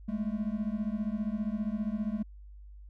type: beating tone pair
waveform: triangle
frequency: 205.4 / 220.4 Hz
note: G#3 / A3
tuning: -19 / +3 cents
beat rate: 15 Hz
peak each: -31 dBFS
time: 0.08-2.23 s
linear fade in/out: 10 ms
effects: added 50 Hz sine -46 dBFS peak until 2.89 s